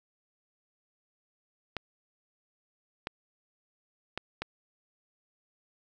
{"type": "clicks", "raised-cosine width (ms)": 0.3, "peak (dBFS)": -17, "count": 4, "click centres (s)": [1.767, 3.071, 4.176, 4.42], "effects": []}